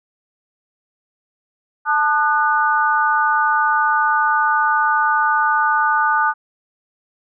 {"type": "chord", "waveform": "sine", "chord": "D# diminished", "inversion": "second", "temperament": "equal with one note detuned", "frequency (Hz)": [880, 1214.7, 1480], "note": ["A5", "D#6", "F#6"], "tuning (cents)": [0, -42, 0], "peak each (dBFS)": -18, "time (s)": [1.85, 6.34], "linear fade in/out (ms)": 50, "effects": []}